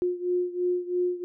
sine beating tone pair, 356.8 / 359.8 Hz, F4 / F#4, +37 / -48 cents, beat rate 3 Hz, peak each -26 / -29 dBFS, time 0.02-1.24 s, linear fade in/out 0 ms, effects none

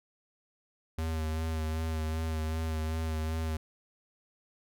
square tone with vibrato, 79.6 Hz, D#2, 40 cents sharp, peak -31 dBFS, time 0.98-3.57 s, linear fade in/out 5 ms, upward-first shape sine, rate 2.6 Hz, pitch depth 26 cents each way, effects none

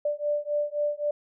sine beating tone pair, 587.3 / 591.1 Hz, D5 / D5, 0 / +11 cents, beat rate 3.8 Hz, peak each -28 dBFS, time 0.05-1.11 s, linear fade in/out 5 ms, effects none

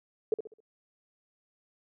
sine tone with echo, 436.5 Hz, A4, 14 cents flat, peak -22 dBFS, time 0.32-0.34 s, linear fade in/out 2 ms, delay 66 ms, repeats 4, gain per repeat -9 dB, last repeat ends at 0.604 s, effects none

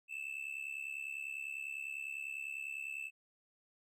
triangle tone with amplitude modulation, 2637 Hz, E7, in tune, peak -35 dBFS, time 0.08-3.11 s, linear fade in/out 50 ms, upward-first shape sine, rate 70 Hz, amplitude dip 80%, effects none

